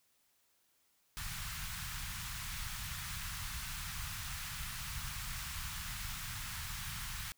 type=band-stop noise; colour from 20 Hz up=pink; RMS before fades=-42 dBFS; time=1.17-7.32 s; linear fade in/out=0 ms; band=150 to 1100 Hz; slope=24 dB/octave; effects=white hiss -74 dBFS RMS until 7.37 s